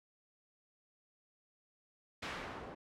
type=noise with low-pass filter sweep; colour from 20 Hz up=white; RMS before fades=-45 dBFS; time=2.22-2.75 s; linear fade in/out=10 ms; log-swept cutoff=2900 to 690 Hz; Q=0.75; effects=none